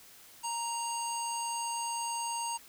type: tone with low-pass filter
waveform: square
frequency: 932.3 Hz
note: A#5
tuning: in tune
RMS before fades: -35 dBFS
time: 0.43-2.58 s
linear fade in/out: 20 ms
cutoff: 8000 Hz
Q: 7.4
effects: white hiss -55 dBFS RMS until 2.68 s